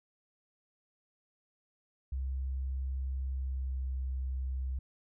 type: tone with pitch glide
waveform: sine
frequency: 66 to 65.13 Hz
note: C2 to C2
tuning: +16 to -7 cents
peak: -32 dBFS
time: 2.12-4.79 s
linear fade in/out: 5 ms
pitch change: -23 cents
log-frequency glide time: 3.26-3.86 s
effects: none